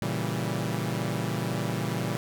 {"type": "chord", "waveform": "sawtooth", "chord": "A# diminished seventh", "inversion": "none", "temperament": "equal with one note detuned", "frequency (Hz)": [116.54, 138.59, 164.81, 194.87], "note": ["A#2", "C#3", "E3", "G3"], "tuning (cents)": [0, 0, 0, -10], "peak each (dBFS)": [-28, -30, -29, -30], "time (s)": [0.02, 2.17], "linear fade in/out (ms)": 0, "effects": []}